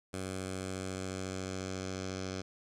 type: tone with low-pass filter sweep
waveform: 10% pulse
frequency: 94.1 Hz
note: F#2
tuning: 30 cents sharp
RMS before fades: -39 dBFS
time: 0.13-2.42 s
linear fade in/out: 10 ms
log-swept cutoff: 9200 to 5900 Hz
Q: 2.6
effects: none